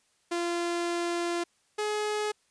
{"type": "tone pair in turn", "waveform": "sawtooth", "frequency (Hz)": [344.5, 422], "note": ["F4", "G#4"], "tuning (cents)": [-24, 28], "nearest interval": "major third", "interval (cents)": 352, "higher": "second", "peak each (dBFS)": -24, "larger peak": "neither", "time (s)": [[0.31, 1.44], [1.78, 2.32]], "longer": "first", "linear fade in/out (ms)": 10, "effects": ["white hiss -69 dBFS RMS until 2.5 s", "resampled to 22050 Hz"]}